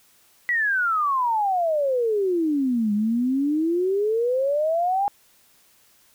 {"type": "exponential two-way sweep", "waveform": "sine", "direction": "down then up", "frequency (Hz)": [1975.5, 203.5, 823], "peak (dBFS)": -19, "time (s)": [0.49, 5.08], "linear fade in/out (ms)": 0, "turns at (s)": 2.93, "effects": ["white hiss -58 dBFS RMS until 6.14 s"]}